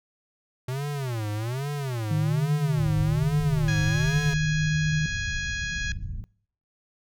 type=tone with vibrato; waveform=square; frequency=123.47 Hz; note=B2; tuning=in tune; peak=-28 dBFS; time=0.68-4.34 s; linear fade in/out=5 ms; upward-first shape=sine; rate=1.2 Hz; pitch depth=290 cents each way
type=tone with pitch glide; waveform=sine; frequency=153 to 153.89 Hz; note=D#3 to D#3; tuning=-29 to -19 cents; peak=-22 dBFS; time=2.11-5.06 s; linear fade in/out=2 ms; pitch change=+10 cents; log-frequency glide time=2.7-4.61 s
type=low-pass noise; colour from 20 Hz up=pink; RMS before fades=-33 dBFS; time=2.77-6.24 s; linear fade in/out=0 ms; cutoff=150 Hz; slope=24 dB/octave
type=harmonic tone; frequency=830.6 Hz; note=G#5; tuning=in tune; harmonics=2 / 3 / 4 / 5 / 6 / 7 / 8; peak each=-30 / -37 / -39 / -41 / -45 / -44 / -43 dBFS; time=3.68-5.92 s; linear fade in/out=2 ms
effects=noise-tail reverb RT60 0.6 s tail -24 dB re dry